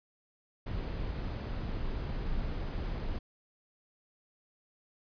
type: noise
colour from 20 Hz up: brown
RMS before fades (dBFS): -35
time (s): 0.66-3.19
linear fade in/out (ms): 10
effects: resampled to 11025 Hz